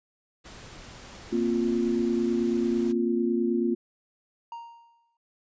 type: noise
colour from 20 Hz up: pink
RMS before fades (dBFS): -45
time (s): 0.44-2.93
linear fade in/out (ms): 20
type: chord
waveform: sine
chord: Bb suspended second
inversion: none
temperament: just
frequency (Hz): 233.1 / 262.2 / 349.6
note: Bb3 / C4 / F4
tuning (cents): 0 / +4 / +2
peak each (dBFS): -26 / -30 / -26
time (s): 1.32-3.75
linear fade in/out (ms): 10
type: tone with exponential decay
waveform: triangle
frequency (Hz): 932.3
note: A#5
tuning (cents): 0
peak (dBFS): -32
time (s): 4.52-5.17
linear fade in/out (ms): 2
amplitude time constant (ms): 140
effects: resampled to 16000 Hz